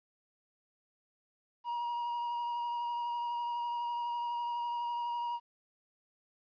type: tone with vibrato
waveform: triangle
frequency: 952 Hz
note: A#5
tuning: 36 cents sharp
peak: -31 dBFS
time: 1.64-5.4 s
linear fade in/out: 50 ms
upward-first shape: sine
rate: 12 Hz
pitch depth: 13 cents each way
effects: resampled to 11025 Hz + 12-bit